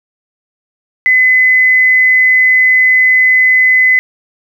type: tone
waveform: sine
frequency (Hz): 2025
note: B6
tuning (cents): +43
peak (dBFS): -5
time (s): 1.06-3.99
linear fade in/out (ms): 0
effects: 7-bit